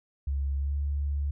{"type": "tone with pitch glide", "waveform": "sine", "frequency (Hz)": [69.3, 71.41], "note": ["C#2", "D2"], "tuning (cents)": [0, -48], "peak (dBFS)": -26, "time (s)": [0.27, 1.31], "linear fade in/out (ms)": 5, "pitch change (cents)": 52, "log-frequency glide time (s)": [0.58, 0.75], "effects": []}